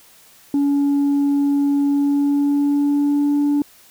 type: tone with pitch glide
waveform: sine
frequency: 283.4 to 289.2 Hz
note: C#4 to D4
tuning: +38 to -27 cents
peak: -12 dBFS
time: 0.54-3.62 s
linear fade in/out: 2 ms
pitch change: +35 cents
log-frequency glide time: 1.88-3.4 s
effects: tanh soft clip ceiling -13 dBFS + white hiss -49 dBFS RMS until 3.9 s